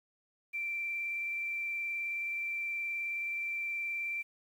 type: tone with vibrato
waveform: sine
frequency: 2349 Hz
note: D7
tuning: in tune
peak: -33 dBFS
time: 0.53-4.23 s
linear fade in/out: 20 ms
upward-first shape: sine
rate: 19 Hz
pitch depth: 10 cents each way
effects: 10-bit